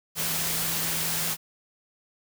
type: tone in noise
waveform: sine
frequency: 164.81 Hz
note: E3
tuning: in tune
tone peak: -38 dBFS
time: 0.15-1.37 s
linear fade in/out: 50 ms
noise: white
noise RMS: -28 dBFS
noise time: 0.15-1.37 s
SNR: -13 dB
effects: none